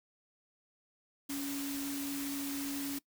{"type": "tone in noise", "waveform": "sine", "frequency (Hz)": 279.7, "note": "C#4", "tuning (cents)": 16, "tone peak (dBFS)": -36, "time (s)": [1.29, 2.99], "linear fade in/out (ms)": 10, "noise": "white", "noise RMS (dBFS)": -42, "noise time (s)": [1.29, 2.99], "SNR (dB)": 3, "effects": ["noise-tail reverb RT60 0.1 s tail -21 dB re dry"]}